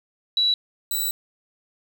sine / 5% pulse tone pair in turn, 3925 / 3948 Hz, B7 / B7, -11 / -1 cents, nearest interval unison, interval 10 cents, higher second, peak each -17 / -15 dBFS, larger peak second, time 0.37-0.54 / 0.91-1.11 s, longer second, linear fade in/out 2 ms, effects 8-bit

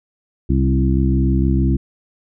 harmonic tone with a mistuned harmonic, 66.5 Hz, C2, 29 cents sharp, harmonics 1 / 2 / 3 / 4 / 5, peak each -16 / -19 / -21 / -22 / -23 dBFS, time 0.49-1.77 s, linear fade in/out 10 ms, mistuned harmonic 3, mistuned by -18 cents, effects none

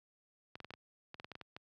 clicks, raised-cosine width 0.3 ms, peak -30 dBFS, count 12, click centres 0.555 / 0.603 / 0.646 / 0.706 / 0.738 / 1.144 / 1.199 / 1.245 / 1.317 / 1.354 / 1.413 / 1.565 s, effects high-pass 80 Hz 12 dB/octave

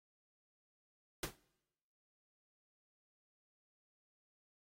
pink noise with exponential decay, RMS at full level -36 dBFS, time 1.23-1.37 s, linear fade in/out 2 ms, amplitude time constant 30 ms, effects noise-tail reverb RT60 1.0 s tail -24 dB re dry + AAC 48 kbps

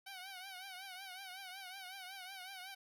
10% pulse tone with vibrato, 756 Hz, F#5, 37 cents sharp, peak -39 dBFS, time 0.06-2.75 s, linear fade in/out 10 ms, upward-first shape triangle, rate 5.4 Hz, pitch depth 99 cents each way, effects none

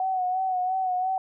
sine tone with vibrato, 744 Hz, F#5, 9 cents sharp, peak -23 dBFS, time 0-1.18 s, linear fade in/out 2 ms, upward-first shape sine, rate 2.9 Hz, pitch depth 41 cents each way, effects none

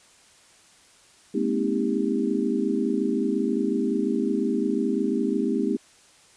sine tone cluster, 210.8 / 239.4 / 265 / 317.4 / 396.8 Hz, G#3 / A#3 / C4 / D#4 / G4, +26 / +46 / +22 / +35 / +21 cents, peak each -28 dBFS, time 1.34-5.77 s, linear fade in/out 10 ms, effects white hiss -55 dBFS RMS until 6.36 s + resampled to 22050 Hz

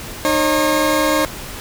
20% pulse tone pair together, 306.1 / 542 Hz, D#4 / C#5, -28 / -39 cents, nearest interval minor seventh, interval 989 cents, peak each -12 dBFS, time 0.25-1.25 s, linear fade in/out 0 ms, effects pink hiss -31 dBFS RMS until 1.6 s

